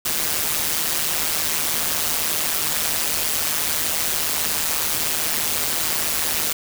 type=noise with amplitude modulation; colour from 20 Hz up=white; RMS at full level=-19 dBFS; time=0.05-6.53 s; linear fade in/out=5 ms; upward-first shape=sine; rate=155 Hz; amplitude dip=75%; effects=none